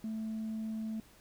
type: tone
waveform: sine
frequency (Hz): 220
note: A3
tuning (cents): 0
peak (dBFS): -33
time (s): 0.04-1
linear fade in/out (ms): 2
effects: tanh soft clip ceiling -33 dBFS + pink hiss -61 dBFS RMS until 1.2 s